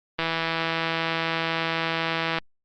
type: click train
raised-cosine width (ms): 0.3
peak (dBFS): -9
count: 361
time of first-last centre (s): 0.19-2.385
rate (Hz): 164
effects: low-pass 5000 Hz 12 dB/octave + Opus 24 kbps